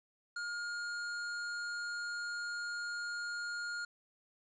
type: tone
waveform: square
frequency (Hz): 1420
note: F6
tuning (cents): +28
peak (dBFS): -38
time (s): 0.36-3.85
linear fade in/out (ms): 5
effects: resampled to 16000 Hz + 11-bit